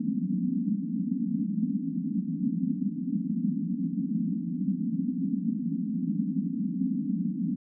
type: band-pass noise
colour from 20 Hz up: pink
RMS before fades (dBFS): -29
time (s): 0-7.56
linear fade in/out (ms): 10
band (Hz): 170 to 280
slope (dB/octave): 96
effects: none